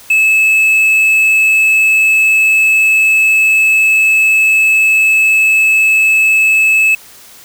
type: tone with quantisation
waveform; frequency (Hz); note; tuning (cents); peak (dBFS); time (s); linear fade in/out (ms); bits
triangle; 2602; E7; -23; -5; 0.1-6.95; 5; 5
effects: white hiss -38 dBFS RMS until 7.44 s